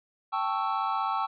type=chord; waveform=triangle; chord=A dominant seventh; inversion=third; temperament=equal; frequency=784 / 880 / 1108.7 / 1318.5 Hz; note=G5 / A5 / C#6 / E6; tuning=0 / 0 / 0 / 0 cents; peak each=-30 dBFS; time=0.32-1.27 s; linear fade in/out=20 ms; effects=resampled to 11025 Hz